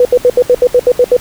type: tone bursts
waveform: sine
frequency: 493.9 Hz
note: B4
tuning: in tune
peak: -3 dBFS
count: 10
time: 0-1.167 s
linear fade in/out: 2 ms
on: 51 ms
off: 73 ms
effects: pink hiss -32 dBFS RMS until 1.2 s